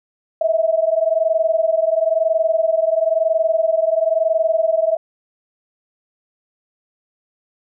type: tone pair together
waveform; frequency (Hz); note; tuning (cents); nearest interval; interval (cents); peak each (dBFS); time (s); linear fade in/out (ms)
sine; 638.3 / 659.3; D#5 / E5; +44 / 0; minor second; 56; -17; 0.41-4.97; 5
effects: none